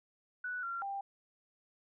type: tone with pitch steps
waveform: sine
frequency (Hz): 1480 / 1376 / 792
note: F#6 / F6 / G5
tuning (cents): 0 / -26 / +18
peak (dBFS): -36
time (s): 0.44-1.01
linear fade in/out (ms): 5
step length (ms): 190
effects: none